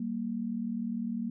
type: tone pair together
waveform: sine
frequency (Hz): 193.14 / 233.1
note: G3 / A#3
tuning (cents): -25 / 0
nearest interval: minor third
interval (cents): 325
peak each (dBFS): -36 / -32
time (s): 0-1.3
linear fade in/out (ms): 5
effects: none